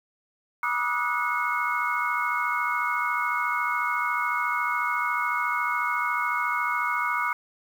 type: tone cluster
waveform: sine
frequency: 967 / 1190 / 1264 / 1466 / 2177 Hz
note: B5 / D6 / D#6 / F#6 / C#7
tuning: -37 / +22 / +27 / -16 / -32 cents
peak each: -30 dBFS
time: 0.63-7.33 s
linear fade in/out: 2 ms
effects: 8-bit